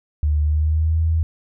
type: tone with pitch glide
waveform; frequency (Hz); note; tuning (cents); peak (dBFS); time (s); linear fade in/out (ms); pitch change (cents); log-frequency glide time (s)
sine; 74.7 to 80.99; D2 to E2; +30 to -30; -15; 0.23-1.23; 0; +140; 0.4-1
effects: none